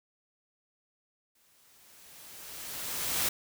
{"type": "noise with exponential growth", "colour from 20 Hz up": "white", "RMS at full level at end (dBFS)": -28, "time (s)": [1.35, 3.29], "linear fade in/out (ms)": 5, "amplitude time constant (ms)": 420, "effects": []}